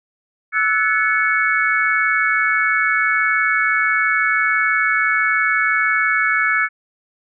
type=chord; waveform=sine; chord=F# minor seventh; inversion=third; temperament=equal with one note detuned; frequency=1318.5 / 1480 / 1720.8 / 2217 Hz; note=E6 / F#6 / A6 / C#7; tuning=0 / 0 / -39 / 0 cents; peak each=-21 / -21 / -19 / -19 dBFS; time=0.52-6.69 s; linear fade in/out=50 ms; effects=none